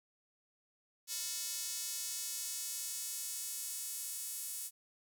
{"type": "tone with high-pass filter sweep", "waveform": "square", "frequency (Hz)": 199.2, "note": "G3", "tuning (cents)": 28, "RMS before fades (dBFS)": -41, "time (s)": [1.07, 4.71], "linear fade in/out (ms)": 50, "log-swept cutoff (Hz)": [5700, 9000], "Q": 1.2, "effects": []}